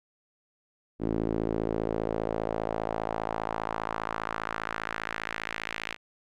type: tone with band-pass filter sweep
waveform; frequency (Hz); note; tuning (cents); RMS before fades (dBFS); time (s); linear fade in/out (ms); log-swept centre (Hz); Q
sawtooth; 55; A1; 0; -32; 0.99-5.97; 50; 310 to 2400; 1.8
effects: none